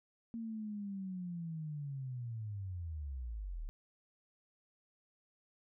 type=linear sweep; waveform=sine; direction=down; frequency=231.7 to 34.71 Hz; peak=-39 dBFS; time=0.34-3.69 s; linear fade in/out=0 ms; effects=none